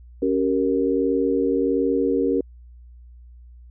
sine chord, G diminished, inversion second, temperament equal with one note detuned, 277.2 / 384.8 / 466.2 Hz, Db4 / G4 / Bb4, 0 / -32 / 0 cents, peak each -22 / -23 / -22 dBFS, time 0.22-2.41 s, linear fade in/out 5 ms, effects added 60 Hz sine -42 dBFS peak until 3.7 s

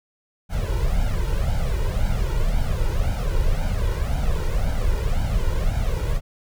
brown noise with flanger, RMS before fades -21 dBFS, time 0.49-6.21 s, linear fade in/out 50 ms, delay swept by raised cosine 1.3 to 2.12 ms, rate 1.9 Hz, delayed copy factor +0.8, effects none

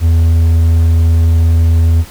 triangle tone, 82.5 Hz, E2, 2 cents sharp, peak -4 dBFS, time 0-2.05 s, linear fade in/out 50 ms, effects pink hiss -35 dBFS RMS until 2.1 s

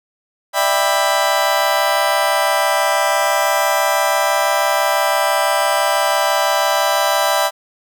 30% pulse chord, E minor seventh, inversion third, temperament just, 593.3 / 659.3 / 791.1 / 988.9 Hz, D5 / E5 / G5 / B5, +18 / 0 / +16 / +2 cents, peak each -17 dBFS, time 0.53-7.51 s, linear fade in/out 50 ms, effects none

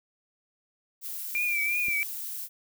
violet noise, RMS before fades -36 dBFS, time 1.01-2.49 s, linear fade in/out 50 ms
sine tone with vibrato, 2369 Hz, D7, 14 cents sharp, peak -25 dBFS, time 1.35-2.03 s, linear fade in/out 0 ms, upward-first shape triangle, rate 2.8 Hz, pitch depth 76 cents each way
click, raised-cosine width 3 ms, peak -30 dBFS, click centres 1.884 s
effects none

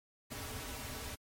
pink noise with comb filter, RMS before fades -43 dBFS, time 0.3-1.16 s, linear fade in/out 20 ms, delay 5.7 ms, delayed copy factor -0.9, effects MP3 64 kbps

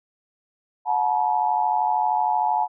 sine tone cluster, 727 / 864 / 957 Hz, F#5 / A5 / A#5, -31 / -32 / +45 cents, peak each -24 / -21 / -26 dBFS, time 0.85-2.68 s, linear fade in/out 50 ms, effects none

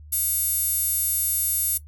sawtooth tone with high-pass filter, 720 Hz, F#5, 47 cents flat, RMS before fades -23 dBFS, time 0.12-1.78 s, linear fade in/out 10 ms, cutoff 11000 Hz, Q 2.6, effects noise-tail reverb RT60 0.1 s tail -18 dB re dry + added 75 Hz sine -41 dBFS peak until 1.87 s

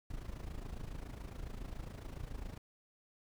brown noise with amplitude modulation, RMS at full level -41 dBFS, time 0.1-2.58 s, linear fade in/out 5 ms, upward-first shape sine, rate 27.2 Hz, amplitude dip 75%, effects none

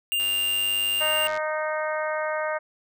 square tone, 2800 Hz, F7, 4 cents sharp, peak -23 dBFS, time 0.12-1.27 s, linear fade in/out 0 ms
click train, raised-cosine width 0.2 ms, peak -21 dBFS, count 117, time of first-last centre 0.2-1.374 s, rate 98.8 Hz
harmonic tone, 308.9 Hz, D#4, 12 cents flat, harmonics 2 / 3 / 4 / 5 / 6 / 7, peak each -27 / -33 / -33 / -33 / -36 / -38 dBFS, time 1-2.59 s, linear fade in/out 20 ms
effects none

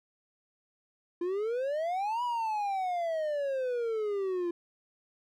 triangle exponential two-way sweep, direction up then down, 340.6 to 987.8 to 340.6 Hz, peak -27 dBFS, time 1.21-4.51 s, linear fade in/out 5 ms, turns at 2.23 s, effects none

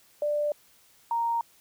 sine tone pair in turn, 591 / 930.3 Hz, D5 / A#5, +11 / -4 cents, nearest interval minor sixth, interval 785 cents, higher second, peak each -24 dBFS, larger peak neither, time 0.22-0.52 / 1.11-1.41 s, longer neither, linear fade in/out 2 ms, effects white hiss -60 dBFS RMS until 1.6 s

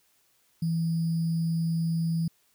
sine tone with sample-and-hold, 164.81 Hz, E3, in tune, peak -24 dBFS, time 0.62-2.28 s, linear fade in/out 5 ms, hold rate 4900 Hz, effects white hiss -67 dBFS RMS until 2.54 s

